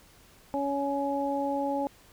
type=harmonic tone; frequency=280 Hz; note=C#4; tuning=18 cents sharp; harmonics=1 / 2 / 3; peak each=-31 / -31 / -31 dBFS; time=0.54-1.87 s; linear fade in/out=0 ms; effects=pink hiss -57 dBFS RMS until 2.12 s